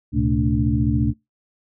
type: tone cluster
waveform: sine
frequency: 71.2 / 115.1 / 129.5 / 221.9 / 291.2 Hz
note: C#2 / A#2 / C3 / A3 / D4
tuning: +47 / -22 / -17 / +15 / -15 cents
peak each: -23 dBFS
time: 0.12-1.14 s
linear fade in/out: 50 ms
effects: noise-tail reverb RT60 0.2 s tail -25 dB re dry